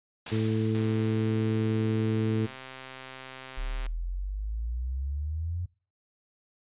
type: noise with exponential decay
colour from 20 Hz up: white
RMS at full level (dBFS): -34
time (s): 0.26-2.24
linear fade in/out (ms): 5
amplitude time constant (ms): 430
type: harmonic tone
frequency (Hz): 110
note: A2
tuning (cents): 0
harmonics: 1 / 2 / 3 / 4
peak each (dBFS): -27 / -30 / -32 / -33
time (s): 0.31-2.47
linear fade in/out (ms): 20
type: click train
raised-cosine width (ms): 0.3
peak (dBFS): -26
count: 409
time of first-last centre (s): 0.75-3.865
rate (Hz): 131
type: exponential sweep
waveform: sine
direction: up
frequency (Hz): 34.98 to 90.2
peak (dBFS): -29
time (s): 3.57-5.66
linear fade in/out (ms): 10
effects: noise-tail reverb RT60 0.4 s tail -24 dB re dry + resampled to 8000 Hz